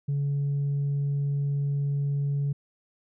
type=tone; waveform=sine; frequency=141.7 Hz; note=C#3; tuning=38 cents sharp; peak=-22 dBFS; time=0.08-2.53 s; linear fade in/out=10 ms; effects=tanh soft clip ceiling -22 dBFS